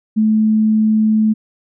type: tone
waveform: sine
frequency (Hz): 217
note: A3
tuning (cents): -24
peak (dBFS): -10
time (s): 0.16-1.34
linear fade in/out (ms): 20
effects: none